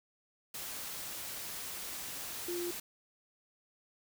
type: tone in noise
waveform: sine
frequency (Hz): 349.2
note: F4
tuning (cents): 0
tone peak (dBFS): -35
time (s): 2.48-2.71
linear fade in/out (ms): 5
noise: white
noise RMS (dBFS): -42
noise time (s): 0.54-2.8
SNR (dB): +4
effects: none